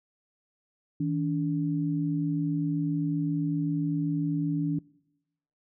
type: tone pair together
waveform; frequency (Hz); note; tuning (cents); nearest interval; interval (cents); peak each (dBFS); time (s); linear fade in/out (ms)
sine; 159.8 / 287.5; D#3 / D4; +47 / -37; minor seventh; 1016; -28; 1-4.79; 5
effects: noise-tail reverb RT60 0.9 s tail -23 dB re dry